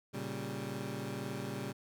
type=chord; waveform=20% pulse; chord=G diminished; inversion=first; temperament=equal; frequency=116.54 / 138.59 / 196 Hz; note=Bb2 / Db3 / G3; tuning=0 / 0 / 0 cents; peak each=-38 / -37 / -37 dBFS; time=0.13-1.73 s; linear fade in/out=20 ms; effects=none